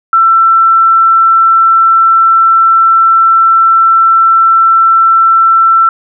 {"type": "tone", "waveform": "sine", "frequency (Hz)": 1340, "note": "E6", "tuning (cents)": 28, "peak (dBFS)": -3, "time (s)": [0.13, 5.89], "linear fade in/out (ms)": 2, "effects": []}